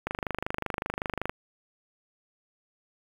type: click train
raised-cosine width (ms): 0.5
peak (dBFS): -14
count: 32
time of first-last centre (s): 0.07-1.295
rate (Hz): 25.3
effects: 7-bit